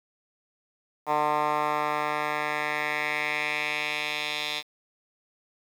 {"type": "tone with band-pass filter sweep", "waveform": "10% pulse", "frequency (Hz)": 150, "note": "D3", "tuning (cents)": 37, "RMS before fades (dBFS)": -28, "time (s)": [1.06, 4.63], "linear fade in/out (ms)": 50, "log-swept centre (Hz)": [970, 3500], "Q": 2.4, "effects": ["8-bit"]}